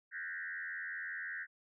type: tone with frequency modulation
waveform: sine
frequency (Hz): 1712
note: A6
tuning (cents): -48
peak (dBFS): -39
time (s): 0.11-1.47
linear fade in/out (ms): 50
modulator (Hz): 85.3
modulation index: 2.6
effects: none